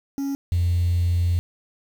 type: tone pair in turn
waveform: triangle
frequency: 276.9 / 87.22 Hz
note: C#4 / F2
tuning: -2 / -2 cents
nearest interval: octave + minor sixth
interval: 2000 cents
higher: first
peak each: -21 / -14 dBFS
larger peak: second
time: 0.18-0.35 / 0.52-1.39 s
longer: second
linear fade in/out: 0 ms
effects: tanh soft clip ceiling -15 dBFS + 7-bit